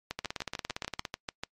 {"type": "two click trains", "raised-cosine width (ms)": 0.2, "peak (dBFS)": [-16, -16], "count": [16, 10], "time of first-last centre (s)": [[0.19, 1.052], [0.11, 1.435]], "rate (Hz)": [17.4, 6.79], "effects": ["noise-tail reverb RT60 0.1 s tail -25 dB re dry", "MP3 64 kbps"]}